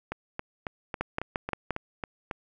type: two click trains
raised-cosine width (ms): 0.5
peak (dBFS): -13 / -17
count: 5 / 9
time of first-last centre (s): 1.01-1.707 / 0.12-2.312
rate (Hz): 5.74 / 3.65
effects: none